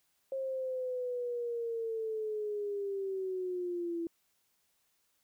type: linear sweep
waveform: sine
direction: down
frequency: 537 to 332.8 Hz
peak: -33 dBFS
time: 0.32-4.07 s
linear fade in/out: 2 ms
effects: white hiss -75 dBFS RMS until 5.23 s